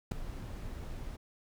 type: noise with ADSR envelope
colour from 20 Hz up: brown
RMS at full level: -25 dBFS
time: 0.11-1.17 s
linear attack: 9 ms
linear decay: 3 ms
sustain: -16 dB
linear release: 17 ms
effects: none